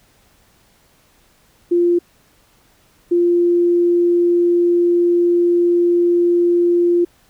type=tone pair in turn; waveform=sine; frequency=347.7 / 347.7 Hz; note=F4 / F4; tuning=-8 / -8 cents; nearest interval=unison; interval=0 cents; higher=neither; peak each=-11 dBFS; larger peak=neither; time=1.71-1.99 / 3.11-7.05 s; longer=second; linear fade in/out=10 ms; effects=pink hiss -55 dBFS RMS until 7.29 s